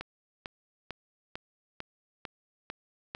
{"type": "click train", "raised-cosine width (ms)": 0.3, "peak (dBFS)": -21, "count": 8, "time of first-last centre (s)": [0.01, 3.149], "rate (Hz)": 2.23, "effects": []}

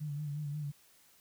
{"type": "tone with vibrato", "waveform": "sine", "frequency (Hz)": 147.3, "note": "D3", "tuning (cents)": 6, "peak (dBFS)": -35, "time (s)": [0, 0.72], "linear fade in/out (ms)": 20, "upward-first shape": "sine", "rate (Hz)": 5.6, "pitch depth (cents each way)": 54, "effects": ["white hiss -64 dBFS RMS until 1.2 s"]}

